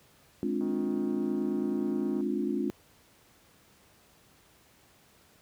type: chord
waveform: sine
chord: D half-diminished seventh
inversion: second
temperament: just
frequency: 211.4 / 264.3 / 293.7 / 352.4 Hz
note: Ab3 / C4 / D4 / F4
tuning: +31 / +18 / 0 / +16 cents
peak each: -33 dBFS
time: 0.43-2.7 s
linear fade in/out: 0 ms
type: click train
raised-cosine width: 1 ms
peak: -35 dBFS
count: 252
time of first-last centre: 0.61-2.209 s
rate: 157 Hz
effects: pink hiss -61 dBFS RMS until 5.41 s + high-pass 60 Hz 12 dB/octave